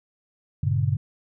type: chord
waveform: sine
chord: G diminished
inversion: none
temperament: just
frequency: 98 / 117.6 / 141.12 Hz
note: G2 / Bb2 / Db3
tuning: 0 / +16 / +31 cents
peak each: -24 / -25 / -24 dBFS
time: 0.63-0.97 s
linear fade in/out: 5 ms
effects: none

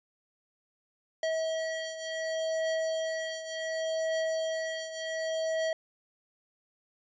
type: beating tone pair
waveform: square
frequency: 643 / 643.68 Hz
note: E5 / E5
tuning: -43 / -41 cents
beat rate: 0.68 Hz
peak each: -32 / -37 dBFS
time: 1.23-5.73 s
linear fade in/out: 2 ms
effects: resampled to 16000 Hz

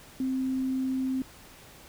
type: tone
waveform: sine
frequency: 261.6 Hz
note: C4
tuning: in tune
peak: -26 dBFS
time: 0.2-1.22 s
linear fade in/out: 2 ms
effects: pink hiss -51 dBFS RMS until 1.88 s

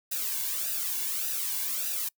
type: noise with flanger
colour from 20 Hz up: blue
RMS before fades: -31 dBFS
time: 0.11-2.09 s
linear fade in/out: 10 ms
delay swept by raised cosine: 0.91 to 1.61 ms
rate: 1.7 Hz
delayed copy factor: -0.75
effects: noise-tail reverb RT60 0.1 s tail -25 dB re dry

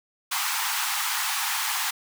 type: high-pass noise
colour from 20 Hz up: pink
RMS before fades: -27 dBFS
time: 0.31-1.91 s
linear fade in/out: 10 ms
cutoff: 780 Hz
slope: 96 dB/octave
effects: none

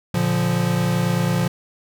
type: chord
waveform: square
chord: Bb major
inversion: none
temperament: equal with one note detuned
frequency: 116.54 / 144.56 / 174.61 Hz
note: Bb2 / D3 / F3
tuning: 0 / -27 / 0 cents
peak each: -24 / -25 / -21 dBFS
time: 0.14-1.48 s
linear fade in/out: 5 ms
effects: none

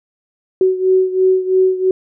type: beating tone pair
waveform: sine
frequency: 373.7 / 376.7 Hz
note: F#4 / F#4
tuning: +17 / +31 cents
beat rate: 3 Hz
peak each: -12 / -16 dBFS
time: 0.61-1.91 s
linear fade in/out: 2 ms
effects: none

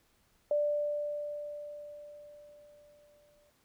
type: tone with exponential decay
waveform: sine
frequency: 589 Hz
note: D5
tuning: 5 cents sharp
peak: -25 dBFS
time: 0.51-3.5 s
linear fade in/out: 2 ms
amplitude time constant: 650 ms
effects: pink hiss -70 dBFS RMS until 3.64 s

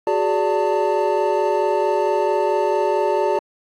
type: tone cluster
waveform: triangle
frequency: 372.6 / 417.1 / 581 / 894 Hz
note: F#4 / G#4 / D5 / A5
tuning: +12 / +7 / -19 / +27 cents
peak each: -20 dBFS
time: 0.07-3.39 s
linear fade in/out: 2 ms
effects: AAC 48 kbps

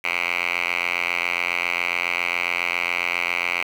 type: tone with band-pass filter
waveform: 5% pulse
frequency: 87.31 Hz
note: F2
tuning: in tune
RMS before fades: -24 dBFS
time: 0.04-3.63 s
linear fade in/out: 5 ms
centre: 2200 Hz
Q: 5.4
effects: 7-bit

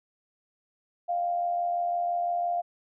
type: tone with amplitude modulation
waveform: sine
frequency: 698.5 Hz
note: F5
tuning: in tune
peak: -23 dBFS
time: 1.08-2.62 s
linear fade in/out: 20 ms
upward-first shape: sine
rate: 85.9 Hz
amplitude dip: 45%
effects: none

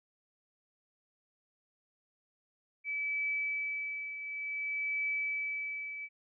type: tone with tremolo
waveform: sine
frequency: 2300 Hz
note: D7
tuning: 37 cents flat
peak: -30 dBFS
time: 2.84-6.09 s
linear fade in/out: 50 ms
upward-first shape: triangle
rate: 0.56 Hz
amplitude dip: 65%
effects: none

